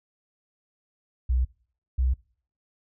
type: tone pair in turn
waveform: sine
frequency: 62.6 / 63.77 Hz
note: B1 / C2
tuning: +24 / -44 cents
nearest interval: unison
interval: 32 cents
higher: second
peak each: -20 dBFS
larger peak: neither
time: 1.29-1.45 / 1.98-2.14 s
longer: neither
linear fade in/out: 10 ms
effects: noise-tail reverb RT60 0.5 s tail -23 dB re dry